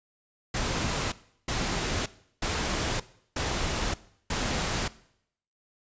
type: noise bursts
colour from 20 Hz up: pink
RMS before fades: -29 dBFS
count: 5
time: 0.54-4.88 s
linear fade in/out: 5 ms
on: 580 ms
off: 360 ms
effects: noise-tail reverb RT60 0.7 s tail -19 dB re dry + resampled to 16000 Hz